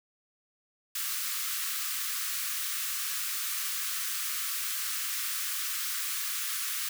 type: high-pass noise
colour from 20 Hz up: white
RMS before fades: -33 dBFS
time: 0.95-6.89 s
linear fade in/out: 5 ms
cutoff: 1100 Hz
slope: 96 dB/octave
effects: none